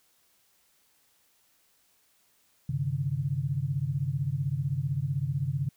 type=tone cluster; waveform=sine; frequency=96.1 / 133.3 / 149 Hz; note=G2 / C3 / D3; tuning=-34 / +33 / +25 cents; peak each=-37 / -29 / -31 dBFS; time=2.69-5.69 s; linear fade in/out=5 ms; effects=white hiss -67 dBFS RMS until 5.76 s